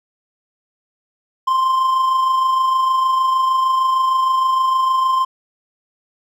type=tone with amplitude modulation; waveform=triangle; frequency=1046.5 Hz; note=C6; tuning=in tune; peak=-10 dBFS; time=1.47-5.25 s; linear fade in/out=10 ms; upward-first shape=sine; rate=26.5 Hz; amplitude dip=35%; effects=none